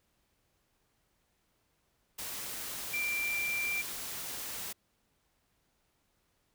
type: tone in noise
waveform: sine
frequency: 2361 Hz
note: D7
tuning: 9 cents sharp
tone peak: -31 dBFS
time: 2.93-3.82 s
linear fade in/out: 10 ms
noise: white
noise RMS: -40 dBFS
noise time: 2.18-4.73 s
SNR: +6 dB
effects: pink hiss -75 dBFS RMS until 6.54 s